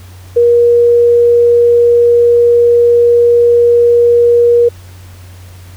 sine tone, 475.6 Hz, A#4, 35 cents sharp, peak -4 dBFS, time 0.36-4.69 s, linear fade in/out 10 ms, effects added 91 Hz sine -31 dBFS peak until 5.76 s + pink hiss -41 dBFS RMS until 5.76 s

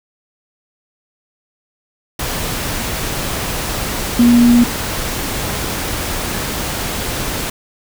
sine tone in noise, 239.4 Hz, A#3, 46 cents sharp, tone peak -6 dBFS, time 4.19-4.64 s, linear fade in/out 5 ms, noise pink, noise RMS -21 dBFS, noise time 2.19-7.5 s, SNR +12 dB, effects none

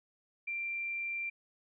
sine tone, 2364 Hz, D7, 11 cents sharp, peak -34 dBFS, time 0.47-1.3 s, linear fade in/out 10 ms, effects none

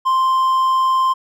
triangle tone, 1046.5 Hz, C6, in tune, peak -11 dBFS, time 0.05-1.14 s, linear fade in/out 20 ms, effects none

